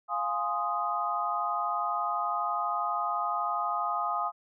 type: chord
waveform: sine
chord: F minor seventh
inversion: none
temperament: equal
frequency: 698.5 / 830.6 / 1046.5 / 1244.5 Hz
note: F5 / Ab5 / C6 / Eb6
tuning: 0 / 0 / 0 / 0 cents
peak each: -34 / -34 / -36 / -30 dBFS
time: 0.08-4.32 s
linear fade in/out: 50 ms
effects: none